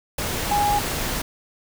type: tone in noise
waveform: sine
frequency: 824 Hz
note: G#5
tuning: 14 cents flat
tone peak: -18 dBFS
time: 0.51-0.79 s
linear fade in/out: 5 ms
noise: pink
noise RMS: -26 dBFS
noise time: 0.18-1.22 s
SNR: +5 dB
effects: none